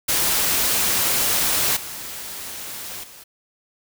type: noise with level steps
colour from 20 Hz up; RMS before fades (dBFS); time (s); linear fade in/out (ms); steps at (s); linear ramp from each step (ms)
white; -20 / -33 / -43; 0.08-3.24; 10; 1.76 / 3.03; 10
effects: none